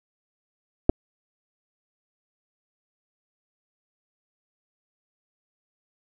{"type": "clicks", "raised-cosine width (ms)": 2, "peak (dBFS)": -4, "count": 2, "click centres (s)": [0.894, 0.897], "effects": []}